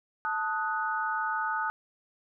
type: chord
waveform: sine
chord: D# diminished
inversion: second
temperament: equal with one note detuned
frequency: 880 / 1253.9 / 1480 Hz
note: A5 / D#6 / F#6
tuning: 0 / +13 / 0 cents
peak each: -32 dBFS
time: 0.25-1.7 s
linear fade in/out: 0 ms
effects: none